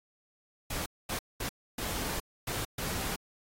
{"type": "noise bursts at uneven times", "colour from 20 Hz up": "pink", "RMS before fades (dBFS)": -35, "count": 6, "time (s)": [[0.7, 0.86], [1.09, 1.19], [1.4, 1.49], [1.78, 2.2], [2.47, 2.65], [2.78, 3.16]], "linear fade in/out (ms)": 5, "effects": ["AAC 48 kbps"]}